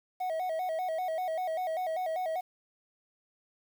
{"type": "tone with vibrato", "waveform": "triangle", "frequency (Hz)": 688, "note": "F5", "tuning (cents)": -26, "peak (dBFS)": -28, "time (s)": [0.2, 2.41], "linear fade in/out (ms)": 10, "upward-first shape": "square", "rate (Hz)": 5.1, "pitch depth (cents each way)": 120, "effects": ["9-bit"]}